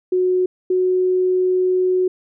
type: tone pair in turn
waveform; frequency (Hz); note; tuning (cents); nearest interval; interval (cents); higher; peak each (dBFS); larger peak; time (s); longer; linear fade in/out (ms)
sine; 366.6 / 368.1; F#4 / F#4; -16 / -9; unison; 7; second; -14; neither; 0.12-0.46 / 0.7-2.08; second; 5
effects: none